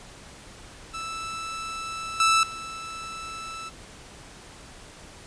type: tone with level steps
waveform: sawtooth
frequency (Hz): 1318.5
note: E6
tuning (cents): 0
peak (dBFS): -28 / -14 / -31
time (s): 0.93-3.7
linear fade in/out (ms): 20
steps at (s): 2.2 / 2.43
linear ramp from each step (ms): 2
effects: pink hiss -46 dBFS RMS until 5.26 s + resampled to 22050 Hz